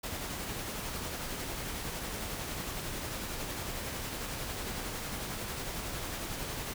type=noise with tremolo; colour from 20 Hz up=pink; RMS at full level=-37 dBFS; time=0.03-6.74 s; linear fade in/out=10 ms; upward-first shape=sine; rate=11 Hz; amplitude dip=25%; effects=none